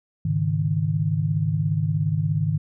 sine chord, Ab suspended fourth, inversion none, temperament equal, 103.83 / 138.59 / 155.56 Hz, Ab2 / Db3 / Eb3, 0 / 0 / 0 cents, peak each -25 / -27 / -22 dBFS, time 0.25-2.58 s, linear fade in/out 5 ms, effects none

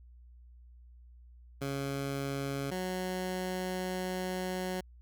15% pulse tone pair in turn, 138.59 / 184.2 Hz, C#3 / F#3, 0 / -7 cents, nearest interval perfect fourth, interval 493 cents, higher second, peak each -27 dBFS, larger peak neither, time 1.61-2.71 / 2.71-4.81 s, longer second, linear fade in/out 10 ms, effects added 60 Hz sine -52 dBFS peak until 5.01 s

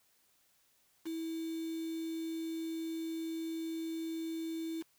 sine tone with quantisation, 325.3 Hz, E4, 23 cents flat, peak -36 dBFS, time 1.05-4.83 s, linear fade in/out 20 ms, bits 8, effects white hiss -71 dBFS RMS until 4.98 s

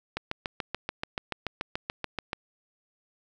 click train, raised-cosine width 0.3 ms, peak -14 dBFS, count 16, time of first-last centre 0.17-2.331 s, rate 6.94 Hz, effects none

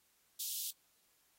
white high-pass noise, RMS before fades -40 dBFS, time 0.39-0.71 s, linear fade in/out 10 ms, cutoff 3100 Hz, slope 48 dB/octave, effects white hiss -73 dBFS RMS until 1.38 s + AAC 48 kbps

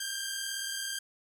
10% pulse tone pair together, 1574 / 1612.7 Hz, G6 / G6, +7 / +49 cents, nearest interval unison, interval 42 cents, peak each -28 dBFS, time 0-0.99 s, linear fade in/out 5 ms, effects none

